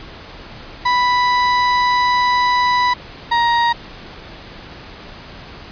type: tone pair in turn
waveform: 35% pulse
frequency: 987.8 / 940.8 Hz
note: B5 / A#5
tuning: 0 / +16 cents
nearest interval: minor second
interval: 84 cents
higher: first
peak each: -11 dBFS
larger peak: neither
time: 0.85-2.94 / 3.31-3.73 s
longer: first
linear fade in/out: 10 ms
effects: pink hiss -36 dBFS RMS until 5.71 s + resampled to 11025 Hz